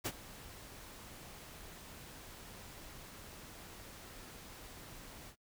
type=noise with ADSR envelope; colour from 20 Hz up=pink; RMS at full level=-35 dBFS; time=0.04-5.36 s; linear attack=22 ms; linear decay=51 ms; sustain=-17 dB; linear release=82 ms; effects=noise-tail reverb RT60 0.1 s tail -26 dB re dry